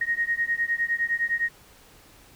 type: beating tone pair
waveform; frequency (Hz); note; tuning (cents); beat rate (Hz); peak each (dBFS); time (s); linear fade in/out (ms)
sine; 1864.7 / 1874.5; A#6 / A#6; 0 / +9; 9.8; -26; 0.01-1.49; 5
effects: pink hiss -53 dBFS RMS until 2.35 s